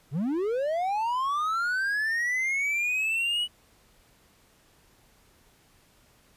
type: linear sweep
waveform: triangle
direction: up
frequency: 121.3 to 2960 Hz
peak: -23 dBFS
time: 0.11-3.48 s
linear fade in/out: 50 ms
effects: pink hiss -61 dBFS RMS until 6.36 s + resampled to 32000 Hz